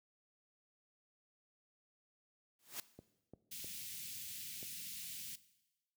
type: noise with exponential growth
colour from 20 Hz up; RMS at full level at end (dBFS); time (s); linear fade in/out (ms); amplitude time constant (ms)
white; -40; 2.59-2.8; 2; 45
type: clicks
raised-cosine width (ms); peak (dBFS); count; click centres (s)
2; -38; 4; 2.99 / 3.336 / 3.645 / 4.629
type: band-stop noise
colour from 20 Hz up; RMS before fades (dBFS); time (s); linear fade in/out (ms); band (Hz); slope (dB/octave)
white; -47; 3.51-5.36; 10; 220 to 2300; 24
effects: noise-tail reverb RT60 1.0 s tail -17 dB re dry + high-pass 80 Hz 12 dB/octave